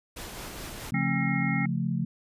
pink noise with tremolo, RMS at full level -38 dBFS, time 0.16-0.91 s, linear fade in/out 10 ms, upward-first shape triangle, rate 4.7 Hz, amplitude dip 30%
sine chord, Db augmented, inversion none, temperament equal, 138.59 / 174.61 / 220 Hz, Db3 / F3 / A3, 0 / 0 / 0 cents, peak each -30 / -29 / -31 dBFS, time 0.92-2.05 s, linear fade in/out 5 ms
harmonic tone, 268.5 Hz, C4, 45 cents sharp, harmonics 1 / 3 / 5 / 7 / 8, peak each -32 / -37 / -39 / -36 / -31 dBFS, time 0.94-1.66 s, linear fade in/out 5 ms
effects resampled to 32000 Hz

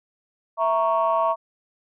sine chord, A# diminished, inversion second, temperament equal, 659.3 / 932.3 / 1108.7 Hz, E5 / A#5 / C#6, 0 / 0 / 0 cents, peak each -21 / -23 / -22 dBFS, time 0.57-1.36 s, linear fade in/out 50 ms, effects tanh soft clip ceiling -11 dBFS

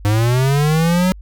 square linear sweep, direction up, 101.5 to 187.7 Hz, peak -13 dBFS, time 0.05-1.12 s, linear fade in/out 0 ms, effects added 50 Hz sine -33 dBFS peak until 1.21 s

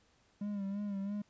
triangle tone with vibrato, 200.9 Hz, G3, 43 cents sharp, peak -33 dBFS, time 0.41-1.22 s, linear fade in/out 5 ms, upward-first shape sine, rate 3 Hz, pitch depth 54 cents each way, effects pink hiss -70 dBFS RMS until 1.29 s + resampled to 16000 Hz

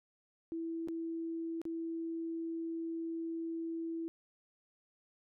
sine tone with dropouts, 329.6 Hz, E4, in tune, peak -36 dBFS, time 0.52-4.08 s, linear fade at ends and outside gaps 0 ms, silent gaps 0.875-0.885 / 1.616-1.653 s, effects none

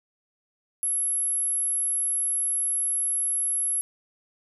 sine tone, 11175 Hz, F9, in tune, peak -23 dBFS, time 0.83-3.81 s, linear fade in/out 0 ms, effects none

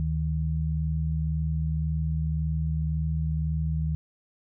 sine tone pair together, 74.8 / 156.68 Hz, D2 / D#3, +32 / +12 cents, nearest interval octave + minor second, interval 1280 cents, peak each -27 dBFS, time 0-3.95 s, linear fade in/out 0 ms, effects none

